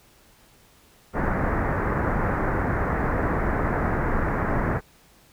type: low-pass noise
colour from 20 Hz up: pink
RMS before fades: -24 dBFS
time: 1.13-4.81 s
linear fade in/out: 50 ms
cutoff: 1900 Hz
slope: 48 dB/octave
effects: pink hiss -56 dBFS RMS until 5.32 s